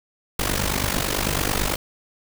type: noise with amplitude modulation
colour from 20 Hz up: pink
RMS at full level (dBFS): -20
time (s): 0.39-1.76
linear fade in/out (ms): 5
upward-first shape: sine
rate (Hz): 49.1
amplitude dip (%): 80
effects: none